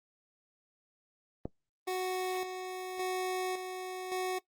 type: click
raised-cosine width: 2 ms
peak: -22 dBFS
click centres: 1.455 s
type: tone with tremolo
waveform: 25% pulse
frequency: 370 Hz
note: F#4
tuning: in tune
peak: -28 dBFS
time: 1.87-4.39 s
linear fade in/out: 10 ms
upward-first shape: square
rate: 0.89 Hz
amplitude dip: 50%
effects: noise-tail reverb RT60 0.1 s tail -19 dB re dry + Opus 24 kbps